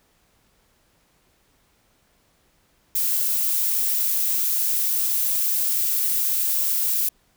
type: noise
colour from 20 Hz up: violet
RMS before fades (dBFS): -22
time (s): 2.95-7.09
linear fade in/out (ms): 5
effects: pink hiss -63 dBFS RMS until 7.36 s